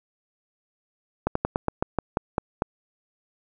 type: slowing click train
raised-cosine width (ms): 1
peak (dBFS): -8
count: 10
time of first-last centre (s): 1.27-2.621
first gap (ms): 84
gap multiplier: 1.14
effects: none